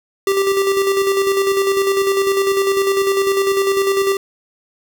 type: tone with tremolo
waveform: square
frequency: 392 Hz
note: G4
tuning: in tune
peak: -13 dBFS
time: 0.27-4.17 s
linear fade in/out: 2 ms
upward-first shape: square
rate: 10 Hz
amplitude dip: 40%
effects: none